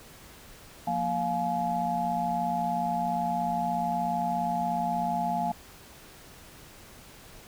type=tone cluster; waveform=sine; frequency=176.3 / 233.2 / 703 / 847 Hz; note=F3 / A#3 / F5 / G#5; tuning=+17 / +1 / +11 / +34 cents; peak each=-35 / -35 / -29 / -30 dBFS; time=0.87-5.52 s; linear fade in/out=5 ms; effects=pink hiss -50 dBFS RMS until 7.47 s